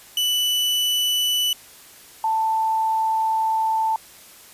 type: tone pair in turn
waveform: 40% pulse / sine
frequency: 2977 / 885.1 Hz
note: F#7 / A5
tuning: +10 / +10 cents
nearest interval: octave + major sixth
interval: 2100 cents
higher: first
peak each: -18 dBFS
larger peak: neither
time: 0.17-1.53 / 2.24-3.96 s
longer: second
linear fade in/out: 2 ms
effects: white hiss -46 dBFS RMS until 4.53 s + resampled to 32000 Hz